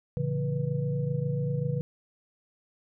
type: tone cluster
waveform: sine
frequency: 116.9 / 142.4 / 169.9 / 488.5 Hz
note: A#2 / C#3 / F3 / B4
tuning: +5 / +47 / -47 / -19 cents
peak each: -35 / -28 / -34 / -35 dBFS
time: 0.17-1.81 s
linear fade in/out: 0 ms
effects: none